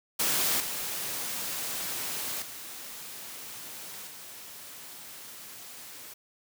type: noise with level steps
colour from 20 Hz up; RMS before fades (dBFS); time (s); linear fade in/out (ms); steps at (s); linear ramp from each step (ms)
white; -27 / -34 / -42 / -45; 0.19-6.14; 10; 0.6 / 2.42 / 4.07; 2
effects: high-pass 100 Hz 12 dB/octave